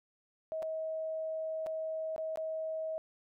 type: tone with dropouts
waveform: sine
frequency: 637 Hz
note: D#5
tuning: 41 cents sharp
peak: -34 dBFS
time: 0.52-2.98 s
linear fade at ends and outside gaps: 0 ms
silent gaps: 0.623-0.628 / 1.663-1.668 / 2.162-2.18 / 2.358-2.373 s
effects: none